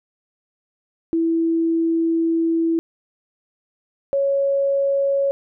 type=tone pair in turn; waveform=sine; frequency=329.6 / 554.3 Hz; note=E4 / C#5; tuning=0 / 0 cents; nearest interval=major sixth; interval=900 cents; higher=second; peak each=-16 dBFS; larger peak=neither; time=1.13-2.79 / 4.13-5.31 s; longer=first; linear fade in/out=0 ms; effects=none